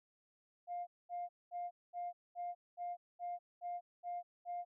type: tone bursts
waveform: sine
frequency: 704 Hz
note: F5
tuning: 14 cents sharp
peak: -38 dBFS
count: 10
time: 0.67-4.65 s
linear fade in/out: 50 ms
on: 200 ms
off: 220 ms
effects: tanh soft clip ceiling -35 dBFS